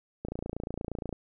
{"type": "click train", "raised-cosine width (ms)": 2, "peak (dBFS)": -21, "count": 26, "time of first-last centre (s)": [0.25, 1.127], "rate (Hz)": 28.5, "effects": []}